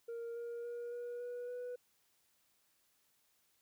sine tone with pitch steps, 466.2 / 471.3 / 476.5 / 481.8 / 487.1 / 492.5 Hz, A#4 / A#4 / A#4 / B4 / B4 / B4, 0 / +19 / +38 / -43 / -24 / -5 cents, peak -38 dBFS, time 0.08-1.76 s, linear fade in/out 10 ms, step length 280 ms, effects tanh soft clip ceiling -40 dBFS + white hiss -75 dBFS RMS until 3.61 s

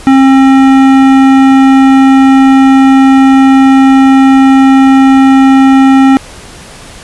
sine tone with hard clipping, 268 Hz, C4, 42 cents sharp, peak -3 dBFS, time 0.07-6.17 s, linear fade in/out 0 ms, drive 15 dB, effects pink hiss -30 dBFS RMS until 7.03 s + resampled to 24000 Hz

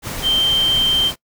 sine tone in noise, 3136 Hz, G7, in tune, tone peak -13 dBFS, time 0.22-1.12 s, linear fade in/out 50 ms, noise pink, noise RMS -27 dBFS, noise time 0.02-1.16 s, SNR +11 dB, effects noise-tail reverb RT60 0.1 s tail -22 dB re dry

